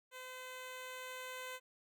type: tone with level ramp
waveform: 10% pulse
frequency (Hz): 511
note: C5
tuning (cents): -41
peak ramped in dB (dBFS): -39 to -35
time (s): 0.11-1.6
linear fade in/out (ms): 50
effects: none